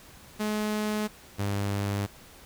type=tone pair in turn; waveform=sawtooth; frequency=212.4 / 100.67 Hz; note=G#3 / G2; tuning=+39 / +47 cents; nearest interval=octave + minor second; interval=1292 cents; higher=first; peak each=-23 dBFS; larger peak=neither; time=0.39-1.08 / 1.38-2.07 s; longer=neither; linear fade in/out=20 ms; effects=pink hiss -51 dBFS RMS until 2.45 s